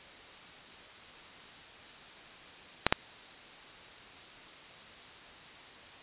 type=clicks; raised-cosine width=0.3 ms; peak=-5 dBFS; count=2; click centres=2.866 / 2.925 s; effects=white hiss -50 dBFS RMS until 6.02 s + resampled to 8000 Hz